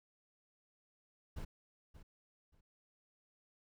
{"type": "noise with echo", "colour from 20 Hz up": "brown", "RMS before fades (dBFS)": -42, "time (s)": [1.36, 1.45], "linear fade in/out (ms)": 10, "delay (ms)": 580, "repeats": 2, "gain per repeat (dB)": -13, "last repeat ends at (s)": 2.61, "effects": []}